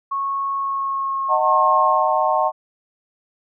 sine tone with pitch glide, 1100 to 1074.3 Hz, C#6 to C6, -14 to +45 cents, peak -20 dBFS, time 0.11-2.09 s, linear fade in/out 10 ms, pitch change -41 cents, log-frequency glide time 0.54-1.67 s
sine chord, D# diminished seventh, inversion none, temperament just, 622.3 / 746.7 / 896 / 1075.3 Hz, D#5 / F#5 / A5 / C6, 0 / +16 / +31 / +47 cents, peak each -21 dBFS, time 1.28-2.52 s, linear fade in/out 50 ms
effects none

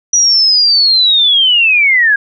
sine linear sweep, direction down, 5860 to 1605 Hz, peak -6 dBFS, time 0.13-2.16 s, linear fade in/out 5 ms, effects none

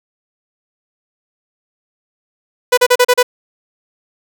sawtooth tone bursts, 495.1 Hz, B4, 4 cents sharp, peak -3 dBFS, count 6, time 2.72-3.23 s, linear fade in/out 10 ms, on 55 ms, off 36 ms, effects none

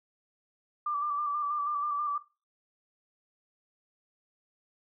sine tone with vibrato, 1174.7 Hz, D6, in tune, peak -28 dBFS, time 0.86-2.18 s, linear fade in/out 5 ms, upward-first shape square, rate 6.2 Hz, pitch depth 31 cents each way, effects noise-tail reverb RT60 0.3 s tail -18 dB re dry

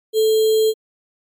sine tone with sample-and-hold, 437.9 Hz, A4, 8 cents flat, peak -12 dBFS, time 0.13-0.74 s, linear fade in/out 50 ms, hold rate 3675 Hz, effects MP3 96 kbps

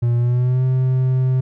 triangle tone with pitch glide, 119.3 to 129.35 Hz, A#2 to C3, +41 to -19 cents, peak -12 dBFS, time 0.02-1.41 s, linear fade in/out 10 ms, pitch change +140 cents, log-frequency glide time 0.17-0.64 s, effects none

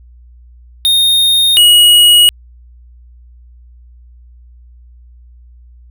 square tone pair in turn, 3692 / 2902 Hz, A#7 / F#7, -17 / -34 cents, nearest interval major third, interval 417 cents, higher first, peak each -8 / -4 dBFS, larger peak second, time 0.85-1.57 / 1.57-2.29 s, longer neither, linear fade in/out 0 ms, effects added 60 Hz sine -37 dBFS peak until 5.9 s

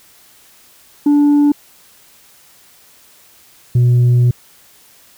sine tone pair in turn, 290.8 / 122.27 Hz, D4 / B2, -17 / -17 cents, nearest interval octave + minor third, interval 1500 cents, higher first, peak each -5 dBFS, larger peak neither, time 1.06-1.52 / 3.75-4.31 s, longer second, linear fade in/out 5 ms, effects tanh soft clip ceiling -7 dBFS + white hiss -47 dBFS RMS until 5.17 s

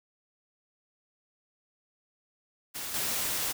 white noise with level steps, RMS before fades -37 / -31 dBFS, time 2.74-3.53 s, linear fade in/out 20 ms, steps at 2.94 s, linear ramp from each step 2 ms, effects none

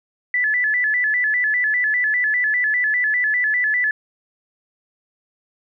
sine tone with vibrato, 1845 Hz, A#6, 18 cents flat, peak -16 dBFS, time 0.34-3.91 s, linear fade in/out 2 ms, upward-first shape square, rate 5 Hz, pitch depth 120 cents each way, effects none

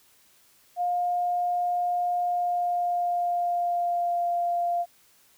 sine tone with pitch glide, 709 to 696 Hz, F5 to F5, +26 to -6 cents, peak -23 dBFS, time 0.76-4.86 s, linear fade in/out 50 ms, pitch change -32 cents, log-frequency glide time 2.17-4.27 s, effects white hiss -60 dBFS RMS until 5.37 s

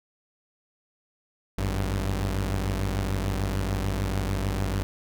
sawtooth tone pair together, 51.42 / 96.1 Hz, G#1 / G2, -17 / -34 cents, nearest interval major seventh, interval 1083 cents, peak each -24 dBFS, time 1.58-4.83 s, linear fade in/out 0 ms, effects none

